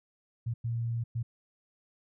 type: tone bursts at uneven times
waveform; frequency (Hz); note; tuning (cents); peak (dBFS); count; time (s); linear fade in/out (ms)
sine; 116.54; A#2; 0; -29; 3; 0.46-0.54 / 0.64-1.04 / 1.15-1.23; 10
effects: none